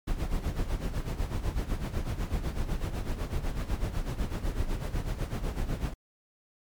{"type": "noise with tremolo", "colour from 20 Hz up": "brown", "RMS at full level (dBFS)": -28, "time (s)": [0.07, 5.94], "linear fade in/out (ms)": 10, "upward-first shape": "sine", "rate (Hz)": 8, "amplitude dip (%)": 70, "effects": ["MP3 96 kbps"]}